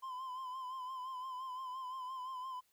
triangle tone with vibrato, 1028 Hz, C6, 31 cents flat, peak -39 dBFS, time 0.02-2.61 s, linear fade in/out 20 ms, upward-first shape sine, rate 5.8 Hz, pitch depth 51 cents each way, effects white hiss -75 dBFS RMS until 2.72 s

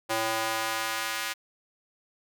square tone with high-pass filter sweep, 111.8 Hz, A2, 28 cents sharp, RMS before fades -30 dBFS, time 0.09-1.34 s, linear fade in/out 20 ms, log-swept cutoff 570 to 1700 Hz, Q 0.93, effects none

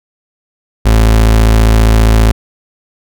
35% pulse tone, 55 Hz, A1, in tune, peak -3 dBFS, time 0.85-2.32 s, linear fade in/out 10 ms, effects none

